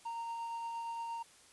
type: tone with tremolo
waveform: triangle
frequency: 925 Hz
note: A#5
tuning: 14 cents flat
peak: -35 dBFS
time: 0.05-1.23 s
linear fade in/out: 10 ms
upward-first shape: triangle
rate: 8.6 Hz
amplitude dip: 25%
effects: white hiss -61 dBFS RMS until 1.52 s + resampled to 24000 Hz